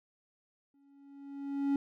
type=tone with exponential growth; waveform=triangle; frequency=279.3 Hz; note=C#4; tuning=13 cents sharp; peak=-23 dBFS; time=0.74-1.76 s; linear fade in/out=2 ms; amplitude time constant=220 ms; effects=none